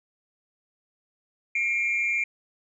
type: tone pair together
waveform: sine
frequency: 2154 / 2367 Hz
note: C7 / D7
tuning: +50 / +13 cents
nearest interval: major second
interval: 163 cents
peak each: -26 / -23 dBFS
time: 1.55-2.24 s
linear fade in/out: 5 ms
effects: tanh soft clip ceiling -18 dBFS